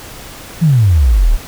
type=exponential sweep; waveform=sine; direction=down; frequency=175.1 to 32.7 Hz; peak=-6 dBFS; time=0.61-1.37 s; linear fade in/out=20 ms; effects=pink hiss -32 dBFS RMS until 1.47 s